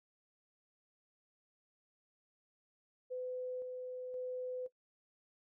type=tone with tremolo; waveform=sine; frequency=505 Hz; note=B4; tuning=39 cents sharp; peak=-38 dBFS; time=3.1-4.68 s; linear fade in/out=20 ms; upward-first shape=square; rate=0.96 Hz; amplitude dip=30%; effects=noise-tail reverb RT60 0.1 s tail -17 dB re dry